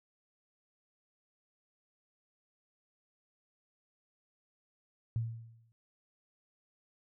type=tone with exponential decay; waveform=sine; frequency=114.4 Hz; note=A#2; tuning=32 cents flat; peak=-28 dBFS; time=5.16-5.72 s; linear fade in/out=0 ms; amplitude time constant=120 ms; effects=none